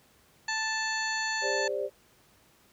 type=harmonic tone; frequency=880 Hz; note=A5; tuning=in tune; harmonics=1 / 2 / 3 / 4 / 5 / 7 / 8; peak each=-35 / -31 / -39 / -45 / -36 / -43 / -41 dBFS; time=0.48-1.68 s; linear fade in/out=5 ms
type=chord; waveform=sine; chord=G suspended fourth; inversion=none; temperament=equal with one note detuned; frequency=400.7 / 523.3 / 587.3 Hz; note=G4 / C5 / D5; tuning=+38 / 0 / 0 cents; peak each=-33 dBFS; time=1.41-1.9 s; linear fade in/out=50 ms
effects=pink hiss -62 dBFS RMS until 2.72 s + high-pass 60 Hz 12 dB/octave